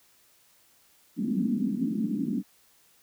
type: band-pass noise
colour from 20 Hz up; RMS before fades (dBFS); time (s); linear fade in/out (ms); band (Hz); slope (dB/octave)
white; -28; 1.16-2.43; 50; 190 to 270; 48
effects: white hiss -62 dBFS RMS until 3.02 s